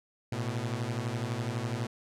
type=beating tone pair; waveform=sawtooth; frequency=111.5 / 123.5 Hz; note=A2 / B2; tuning=+23 / 0 cents; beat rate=12 Hz; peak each=-30 dBFS; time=0.32-1.87 s; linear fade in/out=5 ms; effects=low-pass 9000 Hz 12 dB/octave

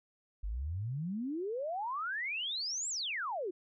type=exponential two-way sweep; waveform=sine; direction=up then down; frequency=46.28 to 7902 to 335.6 Hz; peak=-34 dBFS; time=0.43-3.51 s; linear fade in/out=10 ms; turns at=2.89 s; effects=none

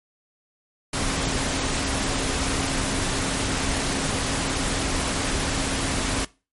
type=tone in noise; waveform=sine; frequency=270 Hz; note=C#4; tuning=45 cents flat; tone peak=-32 dBFS; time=0.93-6.25 s; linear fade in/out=5 ms; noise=pink; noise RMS=-25 dBFS; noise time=0.93-6.25 s; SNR=-10 dB; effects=noise-tail reverb RT60 0.3 s tail -21 dB re dry + MP3 48 kbps

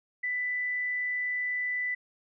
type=tone; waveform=sine; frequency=1988 Hz; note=B6; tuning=11 cents sharp; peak=-28 dBFS; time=0.23-1.95 s; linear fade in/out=10 ms; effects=none

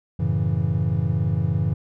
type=chord; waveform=triangle; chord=F# minor seventh; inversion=none; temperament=equal; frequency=92.5 / 110 / 138.59 / 164.81 Hz; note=F#2 / A2 / C#3 / E3; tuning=0 / 0 / 0 / 0 cents; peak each=-23 dBFS; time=0.19-1.74 s; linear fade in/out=10 ms; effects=none

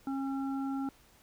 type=harmonic tone; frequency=271.5 Hz; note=C#4; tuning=36 cents flat; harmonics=1 / 3 / 5; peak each=-32 / -42 / -46 dBFS; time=0.07-0.89 s; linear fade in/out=2 ms; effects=pink hiss -62 dBFS RMS until 1.22 s

